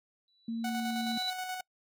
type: tone with exponential growth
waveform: sine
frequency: 3951 Hz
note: B7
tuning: in tune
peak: -30 dBFS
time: 0.28-1.3 s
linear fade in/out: 1 ms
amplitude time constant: 220 ms
type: tone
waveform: sine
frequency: 228.7 Hz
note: A#3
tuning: 33 cents flat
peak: -32 dBFS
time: 0.48-1.18 s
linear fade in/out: 5 ms
type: tone with tremolo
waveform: sawtooth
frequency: 740 Hz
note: F#5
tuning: in tune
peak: -30 dBFS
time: 0.64-1.61 s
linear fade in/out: 5 ms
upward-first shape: square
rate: 9.4 Hz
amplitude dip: 35%
effects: noise-tail reverb RT60 0.1 s tail -25 dB re dry